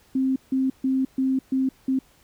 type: tone bursts at uneven times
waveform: sine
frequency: 263.7 Hz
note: C4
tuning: 14 cents sharp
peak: -19 dBFS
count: 6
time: 0.15-0.36 / 0.52-0.7 / 0.84-1.05 / 1.18-1.39 / 1.52-1.69 / 1.88-1.99 s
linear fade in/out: 5 ms
effects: pink hiss -58 dBFS RMS until 2.23 s

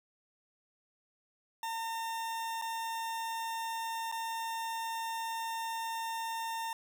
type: tone with dropouts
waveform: 40% pulse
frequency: 909 Hz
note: A#5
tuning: 44 cents flat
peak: -34 dBFS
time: 1.63-6.73 s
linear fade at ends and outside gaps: 2 ms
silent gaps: 2.615-2.621 / 4.116-4.123 s
effects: none

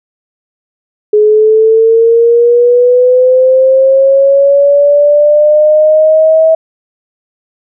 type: linear sweep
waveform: sine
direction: up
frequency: 420 to 646 Hz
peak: -3 dBFS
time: 1.13-6.55 s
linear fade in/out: 5 ms
effects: none

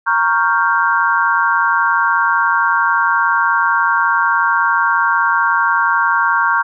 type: chord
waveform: sine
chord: G half-diminished seventh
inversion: first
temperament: equal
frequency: 932.3 / 1108.7 / 1396.9 / 1568 Hz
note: Bb5 / Db6 / F6 / G6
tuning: 0 / 0 / 0 / 0 cents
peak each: -17 dBFS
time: 0.06-6.63 s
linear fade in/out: 20 ms
effects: none

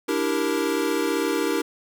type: chord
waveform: square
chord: E half-diminished seventh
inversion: third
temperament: equal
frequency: 293.7 / 329.6 / 392 / 466.2 Hz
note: D4 / E4 / G4 / Bb4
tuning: 0 / 0 / 0 / 0 cents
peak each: -28 dBFS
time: 0.08-1.62 s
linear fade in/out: 10 ms
effects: none

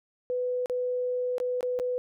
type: tone with dropouts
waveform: sine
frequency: 497.9 Hz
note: B4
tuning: 14 cents sharp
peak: -26 dBFS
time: 0.3-1.98 s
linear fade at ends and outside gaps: 0 ms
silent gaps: 0.659-0.698 / 1.382-1.401 / 1.608-1.629 / 1.79-1.798 s
effects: none

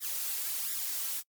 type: noise with flanger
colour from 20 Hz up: blue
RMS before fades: -34 dBFS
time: 0-1.23 s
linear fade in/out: 50 ms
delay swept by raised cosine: 0.54 to 3.74 ms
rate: 1.4 Hz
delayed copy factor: +0.75
effects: noise-tail reverb RT60 0.1 s tail -26 dB re dry + MP3 96 kbps

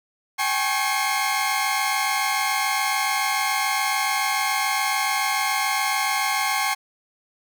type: tone cluster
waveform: sawtooth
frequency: 781 / 841 / 1095 / 2143 Hz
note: G5 / G#5 / C#6 / C7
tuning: -7 / +22 / -22 / +41 cents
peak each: -23 dBFS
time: 0.38-6.75 s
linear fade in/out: 20 ms
effects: none

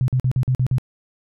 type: tone bursts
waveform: sine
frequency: 128.1 Hz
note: C3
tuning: 36 cents flat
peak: -15 dBFS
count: 7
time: 0.01-0.783 s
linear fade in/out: 0 ms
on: 71 ms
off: 46 ms
effects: none

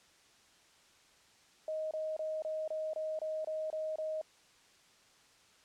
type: tone bursts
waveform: sine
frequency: 626 Hz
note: D#5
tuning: 10 cents sharp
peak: -34 dBFS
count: 10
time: 1.68-4.214 s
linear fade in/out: 2 ms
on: 230 ms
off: 26 ms
effects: white hiss -64 dBFS RMS until 5.64 s + low-pass 7000 Hz 12 dB/octave

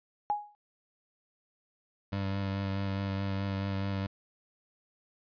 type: tone with exponential decay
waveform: sine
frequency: 830.6 Hz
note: G#5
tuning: in tune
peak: -23 dBFS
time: 0.3-0.55 s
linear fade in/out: 0 ms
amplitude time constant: 54 ms
type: tone with vibrato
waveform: 25% pulse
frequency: 98 Hz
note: G2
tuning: in tune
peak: -27 dBFS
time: 2.12-4.07 s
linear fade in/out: 10 ms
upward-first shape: sine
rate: 4.7 Hz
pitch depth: 18 cents each way
effects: resampled to 11025 Hz

